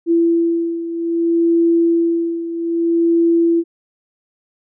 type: beating tone pair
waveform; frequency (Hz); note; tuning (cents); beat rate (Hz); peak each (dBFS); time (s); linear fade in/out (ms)
sine; 335.7 / 336.32; E4 / E4; +32 / +35; 0.62; -14 / -19; 0.06-3.64; 50
effects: none